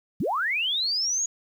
sine linear sweep, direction up, 120.1 to 6810 Hz, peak -23 dBFS, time 0.2-1.26 s, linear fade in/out 5 ms, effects 9-bit

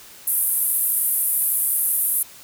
pink band-pass noise, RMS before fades -21 dBFS, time 0.27-2.23 s, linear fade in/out 5 ms, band 10000 to 14000 Hz, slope 48 dB/octave, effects white hiss -44 dBFS RMS until 2.43 s

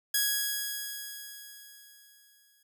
5% pulse tone with exponential decay, 1661.2 Hz, G#6, in tune, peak -13 dBFS, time 0.14-2.63 s, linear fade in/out 5 ms, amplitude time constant 540 ms, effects none

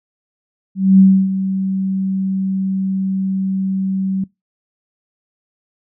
sine tone with ADSR envelope, 191.4 Hz, G3, 41 cents flat, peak -4 dBFS, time 0.75-4.24 s, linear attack 240 ms, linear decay 290 ms, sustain -12 dB, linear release 4 ms, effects noise-tail reverb RT60 0.2 s tail -23 dB re dry

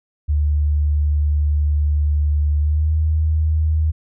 sine tone with pitch glide, 74.1 to 78.14 Hz, D2 to D#2, +16 to +8 cents, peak -14 dBFS, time 0.28-3.92 s, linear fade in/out 20 ms, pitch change +92 cents, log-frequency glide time 2.6-2.93 s, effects none

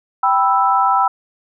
sine chord, E minor, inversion first, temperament equal, 784 / 987.8 / 1318.5 Hz, G5 / B5 / E6, 0 / 0 / 0 cents, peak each -16 dBFS, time 0.23-1.08 s, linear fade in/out 5 ms, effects none

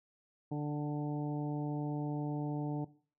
harmonic tone with a mistuned harmonic, 147.5 Hz, D3, 8 cents sharp, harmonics 1 / 2 / 3 / 4 / 5 / 6, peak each -36 / -37 / -45 / -49 / -47 / -50 dBFS, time 0.51-2.85 s, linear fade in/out 10 ms, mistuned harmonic 5, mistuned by +16 cents, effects noise-tail reverb RT60 0.4 s tail -17 dB re dry

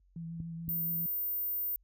sine tone with vibrato, 165.8 Hz, E3, 10 cents sharp, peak -38 dBFS, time 0.16-1.06 s, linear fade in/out 2 ms, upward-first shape sine, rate 7.1 Hz, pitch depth 18 cents each way
clicks, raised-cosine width 5 ms, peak -29 dBFS, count 2, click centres 0.402 / 0.681 s
sine tone, 14520 Hz, A#9, 47 cents flat, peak -31 dBFS, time 0.69-1.76 s, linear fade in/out 0 ms
effects added 46 Hz sine -57 dBFS peak until 1.83 s + high-pass 60 Hz 12 dB/octave

